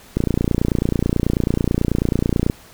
click train, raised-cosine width 3 ms, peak -4 dBFS, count 69, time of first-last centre 0.17-2.499 s, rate 29.2 Hz, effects pink hiss -45 dBFS RMS until 2.73 s

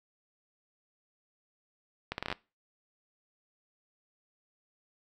accelerating click train, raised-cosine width 0.3 ms, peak -17 dBFS, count 8, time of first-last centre 2.12-2.326 s, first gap 61 ms, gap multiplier 0.74, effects noise-tail reverb RT60 0.3 s tail -22 dB re dry

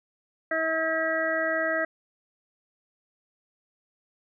harmonic tone, 321.8 Hz, E4, 42 cents flat, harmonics 1 / 2 / 4 / 5 / 6, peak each -35 / -27 / -34 / -30 / -30 dBFS, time 0.51-1.85 s, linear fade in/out 5 ms, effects none

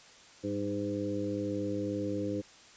harmonic tone with a mistuned harmonic, 102 Hz, G#2, 31 cents flat, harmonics 1 / 2 / 3 / 4 / 5, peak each -40 / -39 / -34 / -40 / -37 dBFS, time 0.43-2.42 s, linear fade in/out 20 ms, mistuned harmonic 2, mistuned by -46 cents, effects white hiss -55 dBFS RMS until 2.76 s + resampled to 16000 Hz

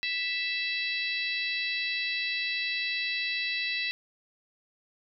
harmonic tone, 659.3 Hz, E5, in tune, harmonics 3 / 4 / 5 / 6 / 7 / 8, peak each -34 / -32 / -41 / -34 / -40 / -47 dBFS, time 0.03-3.91 s, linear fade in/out 0 ms, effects none

